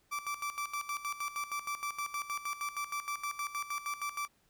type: tone with tremolo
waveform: 30% pulse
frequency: 1165 Hz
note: D6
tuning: 14 cents flat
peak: -31 dBFS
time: 0.11-4.28 s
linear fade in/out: 20 ms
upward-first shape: square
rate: 6.4 Hz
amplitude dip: 75%
effects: pink hiss -71 dBFS RMS until 4.49 s